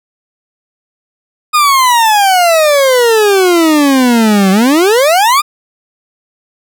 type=exponential two-way sweep; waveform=40% pulse; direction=down then up; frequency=1244.5 to 186.6 to 1244.5 Hz; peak=-5 dBFS; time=1.53-5.42 s; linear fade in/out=20 ms; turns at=4.51 s; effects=none